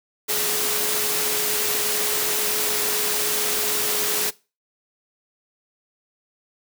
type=tone in noise; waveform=sine; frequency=422.1 Hz; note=G#4; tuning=28 cents sharp; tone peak=-31 dBFS; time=0.28-4.31 s; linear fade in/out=20 ms; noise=white; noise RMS=-23 dBFS; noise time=0.28-4.31 s; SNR=-11 dB; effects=noise-tail reverb RT60 0.3 s tail -21 dB re dry + high-pass 150 Hz 12 dB/octave